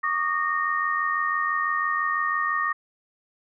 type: tone cluster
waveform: sine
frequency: 1129 / 1215 / 1849 Hz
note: C#6 / D#6 / A#6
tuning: +31 / -42 / -15 cents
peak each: -28 / -26 / -26 dBFS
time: 0.03-2.73 s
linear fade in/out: 10 ms
effects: none